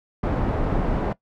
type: low-pass noise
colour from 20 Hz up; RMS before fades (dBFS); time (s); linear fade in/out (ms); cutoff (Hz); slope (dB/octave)
pink; -23; 0.23-1.13; 5; 890; 12
effects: noise-tail reverb RT60 0.1 s tail -19 dB re dry

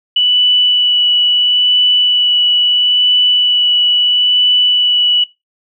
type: tone with vibrato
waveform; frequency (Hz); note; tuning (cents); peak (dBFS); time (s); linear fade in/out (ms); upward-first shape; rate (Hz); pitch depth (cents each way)
sine; 2960; F#7; 0; -8; 0.16-5.24; 5; sine; 0.75; 8
effects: noise-tail reverb RT60 0.2 s tail -18 dB re dry

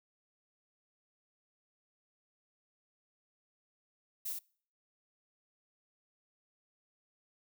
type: noise with echo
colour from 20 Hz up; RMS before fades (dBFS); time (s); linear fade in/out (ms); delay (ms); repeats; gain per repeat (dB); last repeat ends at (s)
violet; -38; 4.25-4.33; 10; 62; 1; -3; 4.392
effects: noise-tail reverb RT60 0.5 s tail -25 dB re dry

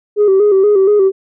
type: tone with vibrato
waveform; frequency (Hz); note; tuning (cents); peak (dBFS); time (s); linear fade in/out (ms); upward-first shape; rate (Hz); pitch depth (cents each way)
sine; 400; G4; +35; -5; 0.16-1.12; 50; square; 4.2; 68
effects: tanh soft clip ceiling -4 dBFS

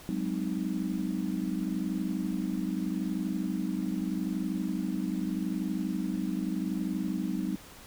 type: chord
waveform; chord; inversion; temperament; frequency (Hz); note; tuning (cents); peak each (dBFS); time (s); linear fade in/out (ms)
sine; Ab dominant seventh; third; just; 186.89 / 207.7 / 259.6 / 311.5; Gb3 / Ab3 / C4 / Eb4; +18 / 0 / -13 / +2; -33 / -35 / -35 / -35; 0.09-7.56; 0
effects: pink hiss -50 dBFS RMS until 7.86 s

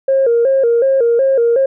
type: tone with vibrato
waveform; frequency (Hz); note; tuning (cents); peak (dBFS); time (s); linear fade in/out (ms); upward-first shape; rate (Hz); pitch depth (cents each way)
sine; 502; B4; +28; -8; 0.08-1.66; 5; square; 2.7; 120
effects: tanh soft clip ceiling -5 dBFS

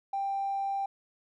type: tone with tanh clipping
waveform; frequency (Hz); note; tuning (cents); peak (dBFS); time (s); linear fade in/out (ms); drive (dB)
triangle; 788; G5; +9; -28; 0.13-0.86; 5; 1
effects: none

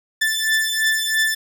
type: beating tone pair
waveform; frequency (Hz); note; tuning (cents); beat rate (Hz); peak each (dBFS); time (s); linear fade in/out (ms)
sawtooth; 1760 / 1763; A6 / A6; 0 / +3; 3; -17; 0.21-1.35; 10
effects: 8-bit

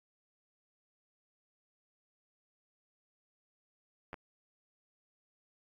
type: clicks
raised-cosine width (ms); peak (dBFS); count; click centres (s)
0.5; -28; 2; 4.131 / 4.142
effects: AAC 64 kbps

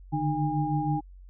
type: tone cluster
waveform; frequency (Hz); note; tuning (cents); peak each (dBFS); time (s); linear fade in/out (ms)
sine; 145.8 / 152.1 / 304.9 / 813; D3 / D#3 / D#4 / G#5; -12 / -39 / -35 / -37; -30; 0.12-1.01; 20
effects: added 46 Hz sine -45 dBFS peak until 1.29 s

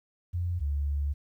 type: tone pair in turn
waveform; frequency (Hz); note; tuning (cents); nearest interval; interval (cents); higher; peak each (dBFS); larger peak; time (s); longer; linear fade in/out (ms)
sine; 87.7 / 71.69; F2 / D2; +8 / -41; minor third; 349; first; -27 / -26; second; 0.33-0.6 / 0.6-1.14; second; 20
effects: 11-bit

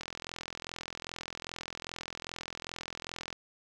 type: click train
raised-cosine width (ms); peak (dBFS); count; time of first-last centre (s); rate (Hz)
0.2; -21; 142; 0.01-3.328; 42.5
effects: none

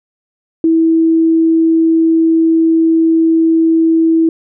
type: tone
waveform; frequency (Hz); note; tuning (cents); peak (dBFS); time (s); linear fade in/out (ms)
sine; 325.9; E4; -20; -7; 0.64-4.29; 2
effects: none

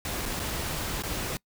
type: noise with dropouts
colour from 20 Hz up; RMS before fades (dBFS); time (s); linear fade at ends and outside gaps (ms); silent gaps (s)
pink; -32; 0.05-1.37; 1; 0.255-0.259 / 0.395-0.399 / 1.023-1.035
effects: noise-tail reverb RT60 0.1 s tail -24 dB re dry

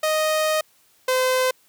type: tone pair in turn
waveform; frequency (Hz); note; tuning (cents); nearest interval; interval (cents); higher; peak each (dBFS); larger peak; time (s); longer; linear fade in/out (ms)
sawtooth; 622.3 / 513.5; D#5 / C5; 0 / -33; minor third; 333; first; -15 / -14; second; 0.03-0.61 / 1.08-1.51; first; 5
effects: white hiss -59 dBFS RMS until 1.68 s + high-pass 60 Hz 12 dB/octave

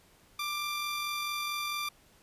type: tone with amplitude modulation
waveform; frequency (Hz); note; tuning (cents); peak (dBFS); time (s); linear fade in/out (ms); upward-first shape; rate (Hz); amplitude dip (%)
15% pulse; 1183; D6; +12; -25; 0.39-1.89; 5; sine; 44.5; 25
effects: pink hiss -62 dBFS RMS until 2.22 s + resampled to 32000 Hz

